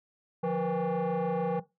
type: tone with frequency modulation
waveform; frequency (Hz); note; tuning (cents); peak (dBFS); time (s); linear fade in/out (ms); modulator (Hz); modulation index
sine; 149.6; D3; +32; -24; 0.43-1.6; 10; 326; 2.1
effects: noise-tail reverb RT60 0.2 s tail -17 dB re dry + tanh soft clip ceiling -26 dBFS